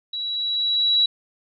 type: tone with level ramp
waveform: sine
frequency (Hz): 3905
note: B7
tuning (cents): -20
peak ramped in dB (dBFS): -26 to -14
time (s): 0.13-1.06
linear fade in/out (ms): 5
effects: none